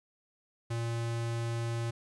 square tone, 116.4 Hz, A#2, 2 cents flat, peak -32 dBFS, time 0.7-1.91 s, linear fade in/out 10 ms, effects resampled to 24000 Hz + 12-bit

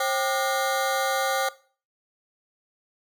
25% pulse ring-modulated tone, 659.3 Hz, E5, in tune, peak -16 dBFS, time 0-1.49 s, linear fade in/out 5 ms, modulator 123 Hz, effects noise-tail reverb RT60 0.4 s tail -18 dB re dry

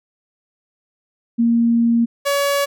sine / sawtooth tone pair in turn, 233.1 / 565.1 Hz, A#3 / C#5, 0 / +33 cents, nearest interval octave + minor third, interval 1533 cents, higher second, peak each -12 dBFS, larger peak neither, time 1.38-2.06 / 2.25-2.66 s, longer first, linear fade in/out 20 ms, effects none

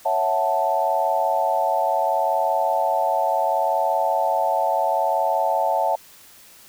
sine chord, F# minor seventh, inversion second, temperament equal, 554.4 / 659.3 / 740 / 880 Hz, C#5 / E5 / F#5 / A5, 0 / 0 / 0 / 0 cents, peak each -26 / -23 / -24 / -22 dBFS, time 0.05-5.96 s, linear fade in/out 10 ms, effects white hiss -48 dBFS RMS until 6.68 s

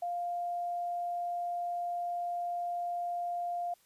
sine tone, 700 Hz, F5, 4 cents sharp, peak -32 dBFS, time 0.02-3.74 s, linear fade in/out 5 ms, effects white hiss -67 dBFS RMS until 3.85 s + resampled to 32000 Hz

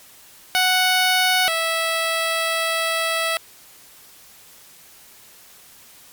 10% pulse tone pair in turn, 740 / 655.4 Hz, F#5 / E5, 0 / -10 cents, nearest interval major second, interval 210 cents, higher first, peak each -7 / -11 dBFS, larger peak first, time 0.55-1.48 / 1.48-3.37 s, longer second, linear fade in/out 0 ms, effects white hiss -47 dBFS RMS until 6.12 s + MP3 96 kbps

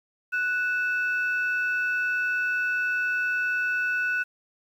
sine tone pair together, 1480.5 / 2625 Hz, F#6 / E7, +1 / -8 cents, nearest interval minor seventh, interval 991 cents, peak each -23 / -31 dBFS, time 0.32-4.24 s, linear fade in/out 20 ms, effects tanh soft clip ceiling -17 dBFS + 9-bit

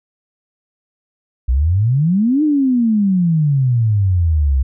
sine exponential two-way sweep, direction up then down, 58.27 to 311.1 to 63.9 Hz, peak -11 dBFS, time 1.48-4.63 s, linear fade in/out 10 ms, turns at 2.43 s, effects none

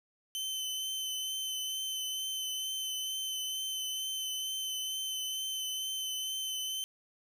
sawtooth tone with vibrato, 3061 Hz, G7, 42 cents flat, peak -31 dBFS, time 0.35-6.84 s, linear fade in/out 0 ms, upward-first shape triangle, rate 2.2 Hz, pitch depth 16 cents each way, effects none

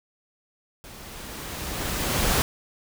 pink noise with level ramp, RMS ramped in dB -44 to -21 dBFS, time 0.84-2.42 s, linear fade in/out 0 ms, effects none

